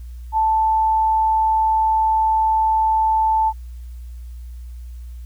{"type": "tone", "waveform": "sine", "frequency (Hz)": 880, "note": "A5", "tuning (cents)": 0, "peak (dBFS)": -14, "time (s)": [0.32, 3.53], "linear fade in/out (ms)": 50, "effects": ["added 60 Hz sine -31 dBFS peak until 5.25 s", "white hiss -58 dBFS RMS until 5.25 s"]}